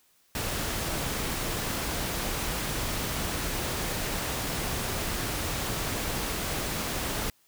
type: noise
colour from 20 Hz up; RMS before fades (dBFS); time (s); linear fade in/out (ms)
pink; -31; 0.35-7.3; 2
effects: white hiss -65 dBFS RMS until 7.47 s